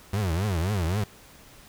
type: tone with vibrato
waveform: 35% pulse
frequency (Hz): 92.5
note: F#2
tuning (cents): 0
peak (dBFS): -22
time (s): 0.13-1.04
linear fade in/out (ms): 5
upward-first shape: triangle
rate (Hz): 3.8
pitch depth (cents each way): 300
effects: pink hiss -51 dBFS RMS until 1.68 s